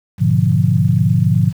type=chord; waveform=sine; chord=G# diminished seventh; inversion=none; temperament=equal with one note detuned; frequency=103.83 / 123.04 / 146.83 / 174.61 Hz; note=G#2 / B2 / D3 / F3; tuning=0 / -6 / 0 / 0 cents; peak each=-16 dBFS; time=0.18-1.53 s; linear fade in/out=50 ms; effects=7-bit